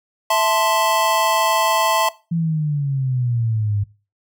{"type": "chord", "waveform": "square", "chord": "A minor", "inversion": "second", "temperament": "equal", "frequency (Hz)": [659.3, 880, 1046.5], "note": ["E5", "A5", "C6"], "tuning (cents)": [0, 0, 0], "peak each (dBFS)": -20, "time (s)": [0.3, 2.09], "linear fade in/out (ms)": 5}
{"type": "exponential sweep", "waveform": "sine", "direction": "down", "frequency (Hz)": [170.3, 100], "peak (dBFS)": -17, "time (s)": [2.31, 3.84], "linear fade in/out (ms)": 10}
{"effects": ["noise-tail reverb RT60 0.3 s tail -19 dB re dry"]}